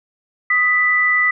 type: tone pair together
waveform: sine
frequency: 1246.7 / 1979 Hz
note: D#6 / B6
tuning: +3 / +3 cents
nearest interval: minor sixth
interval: 800 cents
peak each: -21 / -13 dBFS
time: 0.5-1.31 s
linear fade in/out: 5 ms
effects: none